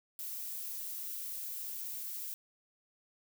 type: noise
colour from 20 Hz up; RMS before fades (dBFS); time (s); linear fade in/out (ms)
violet; -41; 0.19-2.34; 0
effects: none